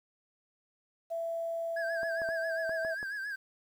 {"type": "tone with pitch glide", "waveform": "sine", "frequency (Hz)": [666, 652.3], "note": ["E5", "E5"], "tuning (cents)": [18, -18], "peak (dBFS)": -32, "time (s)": [1.1, 2.95], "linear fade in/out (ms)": 20, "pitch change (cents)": -36, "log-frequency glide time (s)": [1.86, 2.7]}
{"type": "tone with vibrato", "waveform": "triangle", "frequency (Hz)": 1627, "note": "G#6", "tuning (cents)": -36, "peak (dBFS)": -33, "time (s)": [1.76, 3.36], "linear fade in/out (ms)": 10, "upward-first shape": "sine", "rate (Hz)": 7.4, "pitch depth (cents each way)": 81}
{"type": "clicks", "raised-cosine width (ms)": 1, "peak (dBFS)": -30, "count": 6, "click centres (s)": [2.032, 2.218, 2.289, 2.694, 2.849, 3.029]}
{"effects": ["10-bit"]}